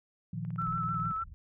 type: chord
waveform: sine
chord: Bb suspended fourth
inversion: none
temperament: equal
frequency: 116.54 / 155.56 / 174.61 Hz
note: Bb2 / Eb3 / F3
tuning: 0 / 0 / 0 cents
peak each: -38 dBFS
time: 0.33-1.12 s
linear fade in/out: 5 ms
type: click train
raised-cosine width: 0.5 ms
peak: -40 dBFS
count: 15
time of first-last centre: 0.45-1.219 s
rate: 18.2 Hz
type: tone with vibrato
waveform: sine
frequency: 1320 Hz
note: E6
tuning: 2 cents sharp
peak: -31 dBFS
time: 0.58-1.24 s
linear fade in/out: 10 ms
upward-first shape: sine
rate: 6.6 Hz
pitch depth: 35 cents each way
type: low-pass noise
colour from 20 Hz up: white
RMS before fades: -49 dBFS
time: 0.62-1.34 s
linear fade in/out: 0 ms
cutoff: 100 Hz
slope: 24 dB/octave
effects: none